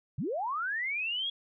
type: linear sweep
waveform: sine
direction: up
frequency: 103.83 to 3361 Hz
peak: -30 dBFS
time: 0.18-1.3 s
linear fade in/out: 5 ms
effects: none